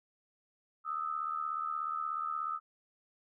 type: tone pair together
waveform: sine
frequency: 1236 / 1312.7 Hz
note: D#6 / E6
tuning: -12 / -8 cents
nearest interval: minor second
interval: 104 cents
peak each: -36 / -36 dBFS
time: 0.84-2.6 s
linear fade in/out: 50 ms
effects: none